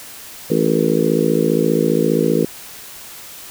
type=harmonic tone with a mistuned harmonic; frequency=55 Hz; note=A1; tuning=in tune; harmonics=3 / 4 / 5 / 6 / 7 / 8 / 9; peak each=-21 / -21 / -21 / -21 / -21 / -21 / -21 dBFS; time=0.5-2.45 s; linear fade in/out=5 ms; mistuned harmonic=9; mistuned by=-46 cents; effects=white hiss -36 dBFS RMS until 3.5 s